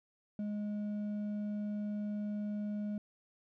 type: tone with hard clipping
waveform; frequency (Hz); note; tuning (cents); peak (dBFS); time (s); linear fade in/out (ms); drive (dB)
sine; 208; G#3; +3; -36; 0.39-2.98; 2; 4
effects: none